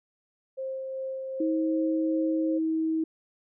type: tone with tremolo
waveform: sine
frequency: 529 Hz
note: C5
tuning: 19 cents sharp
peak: -30 dBFS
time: 0.57-2.59 s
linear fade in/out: 20 ms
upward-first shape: sine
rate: 2.6 Hz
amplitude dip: 25%
type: tone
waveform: sine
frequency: 320 Hz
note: D#4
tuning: 49 cents sharp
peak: -24 dBFS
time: 1.4-3.04 s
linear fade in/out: 5 ms
effects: none